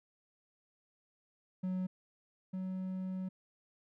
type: tone pair in turn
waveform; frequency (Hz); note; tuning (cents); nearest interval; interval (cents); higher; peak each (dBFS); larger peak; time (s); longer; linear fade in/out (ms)
triangle; 185 / 186.83; F#3 / F#3; 0 / +17; unison; 17; second; -31 / -34; first; 1.63-1.87 / 2.53-3.29; second; 10
effects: none